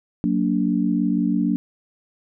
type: chord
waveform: sine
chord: Gb augmented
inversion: none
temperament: just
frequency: 185 / 231.2 / 289.1 Hz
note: Gb3 / Bb3 / D4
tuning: 0 / -14 / -27 cents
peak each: -22 dBFS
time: 0.24-1.56 s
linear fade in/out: 0 ms
effects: none